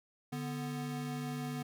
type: tone pair together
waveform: square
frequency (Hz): 146.9 / 246.9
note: D3 / B3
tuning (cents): +1 / 0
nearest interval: major sixth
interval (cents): 899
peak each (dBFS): -40 / -40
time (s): 0.32-1.63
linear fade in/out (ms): 10
effects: none